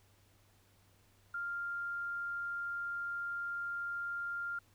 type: tone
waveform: sine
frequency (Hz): 1396.9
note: F6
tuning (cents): 0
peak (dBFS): -36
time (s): 1.34-4.59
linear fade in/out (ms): 5
effects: added 98 Hz sine -68 dBFS peak until 4.74 s + pink hiss -69 dBFS RMS until 4.74 s